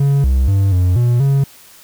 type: tone with pitch steps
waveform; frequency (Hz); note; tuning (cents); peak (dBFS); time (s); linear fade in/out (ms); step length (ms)
triangle; 139.9 / 65.2 / 98.1 / 90.3 / 120.8 / 138.1; C#3 / C2 / G2 / F#2 / B2 / C#3; +16 / -5 / +2 / -42 / -38 / -6; -8; 0-1.44; 5; 240
effects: white hiss -43 dBFS RMS until 1.83 s